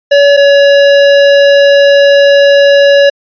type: tone pair in turn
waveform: square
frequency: 568 / 564.1 Hz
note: C#5 / C#5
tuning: +42 / +30 cents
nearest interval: unison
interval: 12 cents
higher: first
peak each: -3 dBFS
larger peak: neither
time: 0.11-0.37 / 0.37-3.1 s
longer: second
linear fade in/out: 10 ms
effects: resampled to 11025 Hz